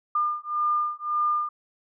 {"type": "beating tone pair", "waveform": "sine", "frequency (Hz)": [1204, 1205.8], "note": ["D6", "D6"], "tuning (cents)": [43, 45], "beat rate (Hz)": 1.8, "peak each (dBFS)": -26, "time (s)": [0.15, 1.49], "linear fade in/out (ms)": 5, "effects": []}